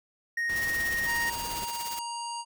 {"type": "tone", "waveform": "triangle", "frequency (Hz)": 1864.7, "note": "A#6", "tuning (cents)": 0, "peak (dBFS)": -25, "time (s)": [0.37, 1.3], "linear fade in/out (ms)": 5}
{"type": "noise", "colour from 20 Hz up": "pink", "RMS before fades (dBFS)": -41, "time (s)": [0.49, 1.65], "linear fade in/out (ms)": 5}
{"type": "noise with tremolo", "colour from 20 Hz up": "white", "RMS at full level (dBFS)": -36, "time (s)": [0.56, 1.99], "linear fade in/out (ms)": 0, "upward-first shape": "triangle", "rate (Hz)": 17, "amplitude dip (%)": 75}
{"type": "harmonic tone", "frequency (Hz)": 940, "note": "A#5", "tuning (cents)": 14, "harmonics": [1, 3, 5, 7, 9, 10], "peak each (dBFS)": [-34, -44, -42, -45, -46, -50], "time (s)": [1.05, 2.45], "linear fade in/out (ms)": 50}
{"effects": []}